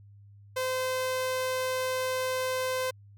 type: tone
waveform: sawtooth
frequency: 515 Hz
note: C5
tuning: 28 cents flat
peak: -24 dBFS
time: 0.56-2.91 s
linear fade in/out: 10 ms
effects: added 101 Hz sine -50 dBFS peak until 3.17 s